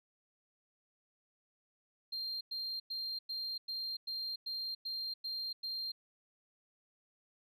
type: tone bursts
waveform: sine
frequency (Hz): 4186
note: C8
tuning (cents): 0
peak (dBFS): -35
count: 10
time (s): 2.12-5.92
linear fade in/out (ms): 10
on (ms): 290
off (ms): 100
effects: tanh soft clip ceiling -35 dBFS